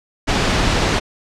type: low-pass noise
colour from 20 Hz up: pink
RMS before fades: -17 dBFS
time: 0.27-1 s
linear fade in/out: 20 ms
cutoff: 5400 Hz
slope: 12 dB/octave
effects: low-pass 9000 Hz 12 dB/octave